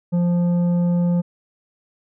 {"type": "tone with tanh clipping", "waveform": "sine", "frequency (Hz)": 174.61, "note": "F3", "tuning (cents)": 0, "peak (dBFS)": -17, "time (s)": [0.12, 1.22], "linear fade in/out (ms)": 20, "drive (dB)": 8, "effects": []}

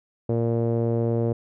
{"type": "tone with low-pass filter", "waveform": "sawtooth", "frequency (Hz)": 116.1, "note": "A#2", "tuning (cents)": -7, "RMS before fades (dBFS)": -23, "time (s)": [0.29, 1.33], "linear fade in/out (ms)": 5, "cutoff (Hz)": 500, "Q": 2.9, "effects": []}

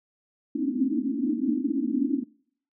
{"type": "band-pass noise", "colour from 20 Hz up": "white", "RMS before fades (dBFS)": -26, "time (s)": [0.55, 2.24], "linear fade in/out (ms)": 10, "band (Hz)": [230, 310], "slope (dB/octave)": 96, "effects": ["noise-tail reverb RT60 0.6 s tail -24 dB re dry"]}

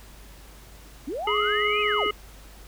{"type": "linear two-way sweep", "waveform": "sine", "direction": "up then down", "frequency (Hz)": [235.3, 2566, 235.3], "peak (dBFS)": -28, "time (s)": [1.07, 2.07], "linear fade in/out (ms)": 10, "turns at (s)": 1.81}
{"type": "harmonic tone", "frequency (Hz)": 418.5, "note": "G#4", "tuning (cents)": 13, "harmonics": [1, 3, 5, 7], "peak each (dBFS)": [-26, -26, -29, -29], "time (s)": [1.27, 2.11], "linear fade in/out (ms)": 5}
{"effects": ["added 50 Hz sine -46 dBFS peak until 2.67 s", "pink hiss -50 dBFS RMS until 2.67 s"]}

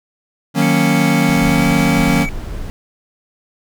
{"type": "chord", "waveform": "square", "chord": "D# minor seventh", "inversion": "none", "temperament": "equal", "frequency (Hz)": [155.56, 185, 233.1, 277.2], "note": ["D#3", "F#3", "A#3", "C#4"], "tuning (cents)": [0, 0, 0, 0], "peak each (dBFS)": -18, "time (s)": [0.54, 2.27], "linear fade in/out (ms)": 50}
{"type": "tone with pitch glide", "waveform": "triangle", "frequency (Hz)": [2217, 2273], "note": ["C#7", "C#7"], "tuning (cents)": [0, 43], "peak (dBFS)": -21, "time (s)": [0.62, 2.29], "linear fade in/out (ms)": 0, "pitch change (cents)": 43, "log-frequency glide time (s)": [1.43, 1.66]}
{"type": "noise", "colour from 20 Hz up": "brown", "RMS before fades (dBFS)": -25, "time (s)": [1.29, 2.7], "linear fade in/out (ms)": 0}
{"effects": []}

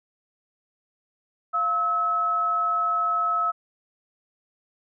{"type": "tone pair together", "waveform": "sine", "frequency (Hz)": [694.5, 1293], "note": ["F5", "E6"], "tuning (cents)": [-10, -34], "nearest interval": "major seventh", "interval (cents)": 1076, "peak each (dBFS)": [-31, -21], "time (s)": [1.53, 3.52], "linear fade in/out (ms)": 20, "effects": []}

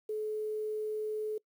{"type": "tone with quantisation", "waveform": "sine", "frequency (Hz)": 429.1, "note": "A4", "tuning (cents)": -43, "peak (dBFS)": -32, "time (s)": [0.09, 1.38], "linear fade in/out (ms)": 5, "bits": 10, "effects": ["noise-tail reverb RT60 0.1 s tail -24 dB re dry"]}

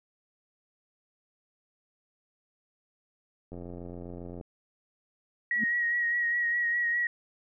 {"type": "click train", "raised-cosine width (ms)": 2, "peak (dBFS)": -29, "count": 79, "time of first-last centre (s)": [3.52, 4.411], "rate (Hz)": 87.5}
{"type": "tone with vibrato", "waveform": "sine", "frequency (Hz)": 1900, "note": "A#6", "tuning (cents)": 33, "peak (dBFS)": -25, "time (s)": [5.51, 7.07], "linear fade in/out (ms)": 2, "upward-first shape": "sine", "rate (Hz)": 4.9, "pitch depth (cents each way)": 28}
{"type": "tone with exponential growth", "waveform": "sine", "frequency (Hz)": 224.3, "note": "A3", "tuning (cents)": 34, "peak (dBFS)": -26, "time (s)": [5.54, 5.64], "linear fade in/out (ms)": 5, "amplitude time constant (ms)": 20}
{"effects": []}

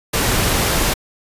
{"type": "noise", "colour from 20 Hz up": "pink", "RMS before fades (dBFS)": -17, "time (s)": [0.13, 0.94], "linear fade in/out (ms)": 10, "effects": ["resampled to 32000 Hz"]}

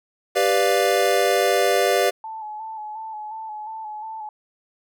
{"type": "chord", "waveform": "square", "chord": "G dominant seventh", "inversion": "none", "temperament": "equal", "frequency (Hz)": [392, 493.9, 587.3, 698.5], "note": ["G4", "B4", "D5", "F5"], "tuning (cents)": [0, 0, 0, 0], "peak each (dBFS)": -23, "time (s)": [0.35, 2.11], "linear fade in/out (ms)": 20}
{"type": "tone with vibrato", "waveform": "sine", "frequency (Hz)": 867, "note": "A5", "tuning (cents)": -26, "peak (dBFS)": -30, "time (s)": [2.24, 4.29], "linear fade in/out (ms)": 2, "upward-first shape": "square", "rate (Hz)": 2.8, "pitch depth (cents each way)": 33}
{"effects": []}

